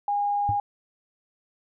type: tone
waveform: sine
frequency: 816 Hz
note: G#5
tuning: 31 cents flat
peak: -22 dBFS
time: 0.08-0.6 s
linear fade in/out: 2 ms
type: tone with exponential decay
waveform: triangle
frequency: 104.2 Hz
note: G#2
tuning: 6 cents sharp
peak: -19 dBFS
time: 0.49-0.59 s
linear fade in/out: 0 ms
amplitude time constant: 20 ms
effects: none